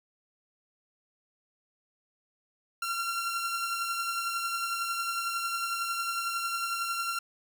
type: beating tone pair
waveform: sawtooth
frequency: 1369 / 1380 Hz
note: F6 / F6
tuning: -35 / -21 cents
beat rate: 11 Hz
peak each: -27 / -35 dBFS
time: 2.82-7.19 s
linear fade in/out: 5 ms
effects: none